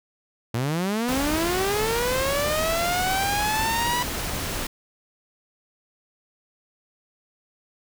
sawtooth linear sweep, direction up, 110.7 to 987.8 Hz, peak -19 dBFS, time 0.54-4.03 s, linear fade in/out 5 ms
pink noise, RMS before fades -29 dBFS, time 1.08-4.67 s, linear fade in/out 5 ms
effects none

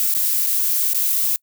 violet noise with dropouts, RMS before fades -19 dBFS, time 0-1.36 s, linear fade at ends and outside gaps 0 ms, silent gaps 0.14-0.149 / 0.464-0.469 / 0.933-0.946 s, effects noise-tail reverb RT60 0.1 s tail -26 dB re dry

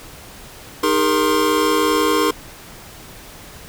square tone cluster, 310.5 / 407.8 / 467.6 / 1061 Hz, D#4 / G#4 / A#4 / C6, -3 / -32 / +5 / +24 cents, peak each -21 dBFS, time 0.83-2.31 s, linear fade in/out 5 ms, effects pink hiss -39 dBFS RMS until 3.68 s

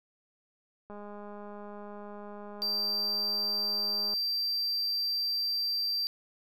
click train, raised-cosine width 1 ms, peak -32 dBFS, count 668, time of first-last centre 0.9-4.138 s, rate 206 Hz
triangle tone, 4699 Hz, D8, in tune, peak -27 dBFS, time 2.62-6.07 s, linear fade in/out 0 ms
effects none

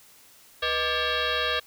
sine tone with frequency modulation, 1046.5 Hz, C6, in tune, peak -23 dBFS, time 0.62-1.6 s, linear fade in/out 10 ms, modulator 557 Hz, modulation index 5.4, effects white hiss -54 dBFS RMS until 1.66 s

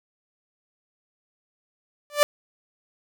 sawtooth tone with exponential growth, 587.3 Hz, D5, in tune, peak -7 dBFS, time 2.1-2.23 s, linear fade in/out 0 ms, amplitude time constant 28 ms, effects none

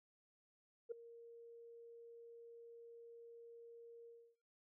sine tone with ADSR envelope, 466.2 Hz, A#4, in tune, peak -38 dBFS, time 0.89-4.36 s, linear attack 26 ms, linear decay 7 ms, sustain -17 dB, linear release 290 ms, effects noise-tail reverb RT60 0.6 s tail -24 dB re dry + tanh soft clip ceiling -35 dBFS

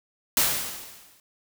white noise with exponential decay, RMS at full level -19 dBFS, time 0.37-1.2 s, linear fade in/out 1 ms, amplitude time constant 180 ms, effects none

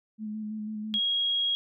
sine tone with vibrato, 214.4 Hz, A3, 45 cents flat, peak -32 dBFS, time 0.18-1 s, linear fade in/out 50 ms, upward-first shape square, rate 6.1 Hz, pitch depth 19 cents each way
sine tone, 3289 Hz, G#7, 18 cents flat, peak -24 dBFS, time 0.94-1.55 s, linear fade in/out 0 ms
effects none

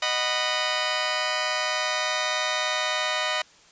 10% pulse chord, B major, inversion first, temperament just, 617.4 / 740.8 / 987.8 Hz, D#5 / F#5 / B5, -14 / +2 / 0 cents, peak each -18 / -22 / -20 dBFS, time 0.02-3.42 s, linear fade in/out 5 ms, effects white hiss -54 dBFS RMS until 3.71 s + resampled to 16000 Hz

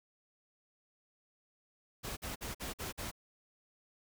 pink noise bursts, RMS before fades -41 dBFS, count 6, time 2.03-3.115 s, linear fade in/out 20 ms, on 140 ms, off 49 ms, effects none

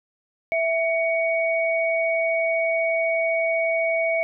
sine tone pair together, 659.3 / 2242 Hz, E5 / C#7, 0 / +19 cents, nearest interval octave + major sixth, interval 2119 cents, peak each -21 / -24 dBFS, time 0.52-4.23 s, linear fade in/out 0 ms, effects none

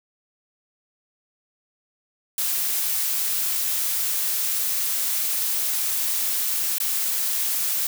blue noise with dropouts, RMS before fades -24 dBFS, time 2.38-7.87 s, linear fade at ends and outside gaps 2 ms, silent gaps 6.783-6.801 s, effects none

